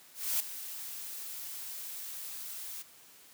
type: noise with ADSR envelope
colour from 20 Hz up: blue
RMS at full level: -29 dBFS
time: 0.14-2.83 s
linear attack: 260 ms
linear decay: 6 ms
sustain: -13 dB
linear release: 19 ms
effects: white hiss -57 dBFS RMS until 3.33 s + high-pass 100 Hz 12 dB/octave